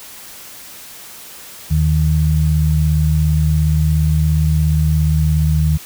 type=tone pair together; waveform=sine; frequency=77.35 / 154.5 Hz; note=D#2 / D#3; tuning=-10 / -12 cents; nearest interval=octave; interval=1198 cents; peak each=-14 dBFS; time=1.7-5.78 s; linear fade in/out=20 ms; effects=white hiss -36 dBFS RMS until 5.85 s